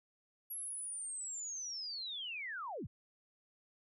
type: linear sweep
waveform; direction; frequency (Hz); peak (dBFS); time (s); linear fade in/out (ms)
sine; down; 11430 to 49.55; -40; 0.5-2.87; 10
effects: none